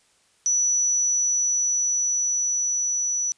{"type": "tone with level ramp", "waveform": "sine", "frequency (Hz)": 5920, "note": "F#8", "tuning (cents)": 0, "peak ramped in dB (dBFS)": [-18, -22], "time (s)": [0.46, 3.32], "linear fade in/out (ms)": 0, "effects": ["white hiss -62 dBFS RMS until 3.37 s", "resampled to 22050 Hz"]}